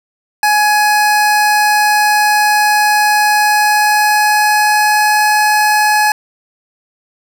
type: tone with pitch glide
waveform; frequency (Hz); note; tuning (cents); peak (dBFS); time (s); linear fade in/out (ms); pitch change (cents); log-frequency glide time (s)
25% pulse; 840 to 845.4; G#5 to G#5; +19 to +31; -5; 0.43-6.12; 2; +12; 3.38-5.29
effects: none